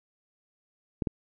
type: clicks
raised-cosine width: 3 ms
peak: -15 dBFS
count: 2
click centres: 1.022 / 1.072 s
effects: none